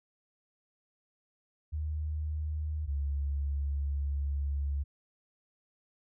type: tone pair in turn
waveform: sine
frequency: 76.5 / 70.53 Hz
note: D#2 / C#2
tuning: -29 / +31 cents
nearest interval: minor second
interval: 140 cents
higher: first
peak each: -31 / -29 dBFS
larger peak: second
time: 1.72-2.87 / 2.87-4.84 s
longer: second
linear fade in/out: 20 ms
effects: none